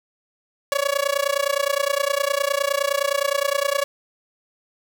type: tone with amplitude modulation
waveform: sawtooth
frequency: 563 Hz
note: C#5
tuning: 27 cents sharp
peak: -12 dBFS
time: 0.72-3.84 s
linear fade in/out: 0 ms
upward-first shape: sine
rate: 29.7 Hz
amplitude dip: 95%
effects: none